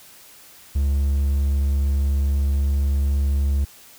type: tone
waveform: triangle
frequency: 69.8 Hz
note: C#2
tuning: 13 cents sharp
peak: -15 dBFS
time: 0.75-3.65 s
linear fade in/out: 10 ms
effects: white hiss -47 dBFS RMS until 3.98 s